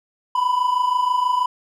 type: tone pair together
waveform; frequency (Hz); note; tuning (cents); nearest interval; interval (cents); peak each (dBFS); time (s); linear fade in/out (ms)
triangle; 973.8 / 1000; B5 / B5; -25 / +21; unison; 46; -21 / -16; 0.35-1.46; 5
effects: none